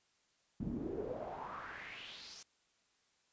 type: noise with band-pass filter sweep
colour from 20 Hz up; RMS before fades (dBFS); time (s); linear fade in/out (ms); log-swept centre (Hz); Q
brown; -44; 0.6-2.43; 5; 200 to 6100; 4
effects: white hiss -75 dBFS RMS until 3.32 s + resampled to 16000 Hz

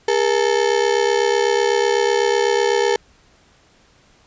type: ring-modulated tone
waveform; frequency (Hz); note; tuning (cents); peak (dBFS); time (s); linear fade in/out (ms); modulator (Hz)
35% pulse; 440; A4; 0; -10; 0.08-2.96; 2; 34
effects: pink hiss -54 dBFS RMS until 4.26 s + resampled to 16000 Hz

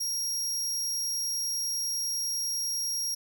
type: tone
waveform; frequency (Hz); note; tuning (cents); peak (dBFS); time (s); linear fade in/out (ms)
sawtooth; 5610; F8; +7; -26; 0-3.15; 10
effects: none

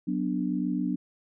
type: chord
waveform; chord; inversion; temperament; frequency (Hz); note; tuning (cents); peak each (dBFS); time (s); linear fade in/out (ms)
sine; B minor; second; equal; 185 / 246.9 / 293.7; F#3 / B3 / D4; 0 / 0 / 0; -30; 0.07-0.96; 10
effects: none

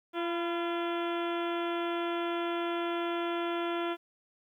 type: harmonic tone with a mistuned harmonic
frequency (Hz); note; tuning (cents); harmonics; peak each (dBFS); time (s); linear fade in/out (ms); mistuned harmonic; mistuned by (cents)
342.6; F4; -33; 1 / 2 / 3 / 4 / 5 / 6 / 7 / 8 / 9 / 10; -32 / -37 / -40 / -39 / -46 / -48 / -47 / -49 / -48 / -47; 0.13-3.97; 50; 3; -42
effects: 11-bit

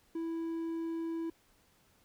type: tone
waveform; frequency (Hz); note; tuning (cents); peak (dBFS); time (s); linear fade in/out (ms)
triangle; 329.6; E4; 0; -32; 0.15-1.3; 5
effects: pink hiss -68 dBFS RMS until 2.04 s

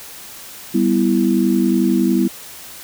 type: chord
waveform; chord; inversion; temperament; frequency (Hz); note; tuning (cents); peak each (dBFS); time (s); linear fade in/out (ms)
sine; E minor; first; equal; 196 / 246.9 / 329.6; G3 / B3 / E4; 0 / 0 / 0; -17; 0.74-2.28; 10
effects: white hiss -36 dBFS RMS until 2.83 s

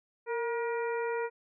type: harmonic tone with a mistuned harmonic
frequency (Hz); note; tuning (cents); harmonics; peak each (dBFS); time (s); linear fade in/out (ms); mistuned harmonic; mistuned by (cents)
476.3; A#4; +37; 1 / 2 / 3 / 4 / 5; -31 / -37 / -41 / -43 / -45; 0.26-1.3; 50; 1; -50
effects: none

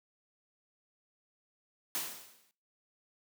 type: noise with exponential decay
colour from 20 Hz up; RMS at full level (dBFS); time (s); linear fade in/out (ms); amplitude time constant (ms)
white; -33; 1.95-2.51; 0; 120
effects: noise-tail reverb RT60 0.4 s tail -20 dB re dry + high-pass 150 Hz 12 dB/octave

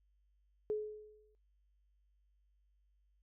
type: tone with exponential decay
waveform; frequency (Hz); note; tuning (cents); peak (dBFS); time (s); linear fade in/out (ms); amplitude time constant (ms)
sine; 425.6; G#4; +42; -31; 0.7-1.35; 0; 140
effects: noise-tail reverb RT60 0.2 s tail -26 dB re dry + added 50 Hz sine -70 dBFS peak until 3.22 s

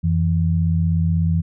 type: tone pair together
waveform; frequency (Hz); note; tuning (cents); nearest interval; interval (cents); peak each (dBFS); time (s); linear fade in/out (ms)
sine; 88.32 / 164.81; F2 / E3; +20 / 0; major seventh; 1080; -18; 0.03-1.42; 20
effects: none

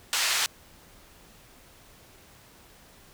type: band-pass noise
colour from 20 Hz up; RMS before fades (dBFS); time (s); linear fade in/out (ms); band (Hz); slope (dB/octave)
white; -26; 0.13-0.46; 0; 1000 to 6100; 12
effects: pink hiss -54 dBFS RMS until 3.13 s

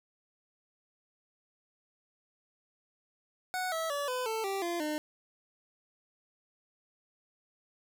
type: tone with pitch steps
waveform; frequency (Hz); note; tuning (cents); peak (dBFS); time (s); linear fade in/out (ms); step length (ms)
25% pulse; 738 / 649.9 / 572.4 / 504.1 / 443.9 / 390.9 / 344.3 / 303.2; F#5 / E5 / D5 / B4 / A4 / G4 / F4 / D#4; -5 / -25 / -45 / +35 / +15 / -5 / -25 / -45; -28; 3.54-4.98; 0; 180
effects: none

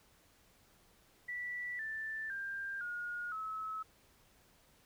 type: tone with pitch steps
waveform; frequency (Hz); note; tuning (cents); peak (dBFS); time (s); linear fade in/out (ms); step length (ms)
sine; 1960 / 1766.5 / 1592 / 1434.8 / 1293.1; B6 / A6 / G6 / F6 / E6; -14 / +6 / +26 / +46 / -34; -38; 1.28-3.83; 10; 510
effects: pink hiss -67 dBFS RMS until 4.85 s

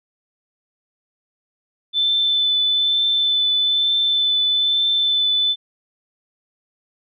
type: tone with vibrato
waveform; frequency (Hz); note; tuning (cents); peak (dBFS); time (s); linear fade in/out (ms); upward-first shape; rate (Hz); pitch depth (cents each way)
sine; 3520; A7; 0; -15; 1.93-5.56; 50; triangle; 1.1; 14
effects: none

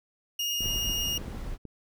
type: tone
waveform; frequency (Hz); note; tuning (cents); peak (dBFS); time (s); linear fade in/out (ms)
30% pulse; 2849; F7; +34; -25; 0.39-1.18; 5
type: noise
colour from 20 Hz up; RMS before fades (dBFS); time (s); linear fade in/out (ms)
brown; -36; 0.59-1.58; 50
type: clicks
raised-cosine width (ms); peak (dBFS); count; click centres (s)
3; -27; 9; 0.607 / 0.658 / 0.76 / 0.897 / 1.179 / 1.215 / 1.282 / 1.347 / 1.653
effects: none

